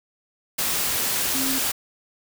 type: tone in noise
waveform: sine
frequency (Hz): 266.3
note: C4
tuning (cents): +31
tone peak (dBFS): -27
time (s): 1.34-1.59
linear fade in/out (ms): 10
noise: white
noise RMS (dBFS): -24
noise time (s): 0.58-1.72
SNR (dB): -6
effects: none